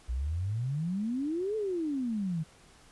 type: exponential two-way sweep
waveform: sine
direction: up then down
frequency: 57.5 to 444.3 to 152.8 Hz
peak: -29 dBFS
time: 0.08-2.44 s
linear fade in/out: 20 ms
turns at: 1.56 s
effects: pink hiss -58 dBFS RMS until 2.91 s + resampled to 24000 Hz